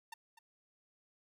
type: tone with echo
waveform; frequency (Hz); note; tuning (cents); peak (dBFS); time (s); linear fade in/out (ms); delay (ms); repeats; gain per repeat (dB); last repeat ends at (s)
sawtooth; 904; A5; +47; -40; 0.12-0.14; 5; 250; 1; -13; 0.39
effects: none